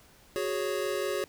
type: chord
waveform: square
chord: F# suspended second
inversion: none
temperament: equal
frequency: 370 / 415.3 / 554.4 Hz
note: F#4 / G#4 / C#5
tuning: 0 / 0 / 0 cents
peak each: -34 dBFS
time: 0.36-1.24 s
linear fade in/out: 0 ms
effects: pink hiss -58 dBFS RMS until 1.28 s